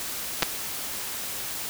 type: clicks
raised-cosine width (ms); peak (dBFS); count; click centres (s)
0.2; -3; 2; 0.424 / 0.43
effects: white hiss -33 dBFS RMS until 1.69 s